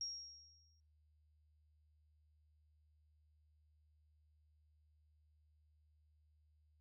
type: tone with exponential decay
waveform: sine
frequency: 5590 Hz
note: F8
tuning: 1 cent sharp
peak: -39 dBFS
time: 0.01-0.8 s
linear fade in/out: 1 ms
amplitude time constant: 170 ms
effects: noise-tail reverb RT60 0.4 s tail -23 dB re dry + added 76 Hz sine -70 dBFS peak until 6.8 s